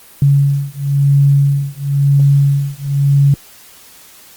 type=beating tone pair; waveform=sine; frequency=140 / 140.98 Hz; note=C#3 / C#3; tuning=+18 / +30 cents; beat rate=0.98 Hz; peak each=-12 dBFS; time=0.22-3.34 s; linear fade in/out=2 ms; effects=white hiss -41 dBFS RMS until 4.36 s + Opus 24 kbps